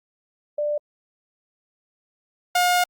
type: tone pair in turn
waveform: sine / sawtooth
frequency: 592 / 714.9 Hz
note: D5 / F5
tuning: +14 / +40 cents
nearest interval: minor third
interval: 326 cents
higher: second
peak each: -21 / -13 dBFS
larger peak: second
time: 0.58-0.78 / 2.55-2.84 s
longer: second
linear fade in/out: 5 ms
effects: Opus 48 kbps